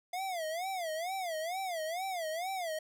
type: tone with vibrato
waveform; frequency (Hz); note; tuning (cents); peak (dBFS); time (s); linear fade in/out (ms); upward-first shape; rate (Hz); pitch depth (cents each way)
square; 695; F5; -9; -35; 0.13-2.79; 5; sine; 2.2; 190
effects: none